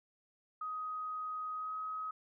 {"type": "tone with pitch glide", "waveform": "sine", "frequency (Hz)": [1255, 1268.1], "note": ["D#6", "D#6"], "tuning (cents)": [15, 33], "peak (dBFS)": -37, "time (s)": [0.61, 2.11], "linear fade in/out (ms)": 5, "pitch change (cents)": 18, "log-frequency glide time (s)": [1.55, 1.74], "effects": []}